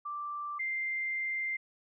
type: tone pair in turn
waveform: sine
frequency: 1174.7 / 2093 Hz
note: D6 / C7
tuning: 0 / 0 cents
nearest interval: minor seventh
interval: 1000 cents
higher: second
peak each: -35 / -31 dBFS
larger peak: second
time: 0.05-0.59 / 0.59-1.57 s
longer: second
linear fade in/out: 10 ms
effects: none